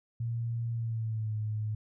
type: tone with pitch glide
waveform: sine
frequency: 116.54 to 107.49 Hz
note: A#2 to A2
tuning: 0 to -40 cents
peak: -30 dBFS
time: 0.2-1.75 s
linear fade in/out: 5 ms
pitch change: -140 cents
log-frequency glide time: 0.72-1.35 s
effects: none